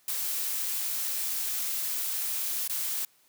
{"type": "noise with dropouts", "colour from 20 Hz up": "blue", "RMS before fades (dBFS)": -31, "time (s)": [0.08, 3.05], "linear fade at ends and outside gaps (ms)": 2, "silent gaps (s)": [2.677, 2.696], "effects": ["white hiss -64 dBFS RMS until 3.28 s", "high-pass 100 Hz 12 dB/octave"]}